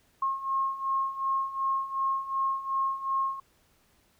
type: beating tone pair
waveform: sine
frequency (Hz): 1076 / 1078.7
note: C6 / C#6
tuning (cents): +48 / -48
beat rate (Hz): 2.7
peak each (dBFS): -32 / -28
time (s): 0.22-3.4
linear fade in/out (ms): 5
effects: pink hiss -66 dBFS RMS until 4.19 s